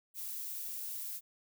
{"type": "noise", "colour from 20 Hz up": "violet", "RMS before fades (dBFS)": -41, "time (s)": [0.14, 1.21], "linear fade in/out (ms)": 50, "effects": []}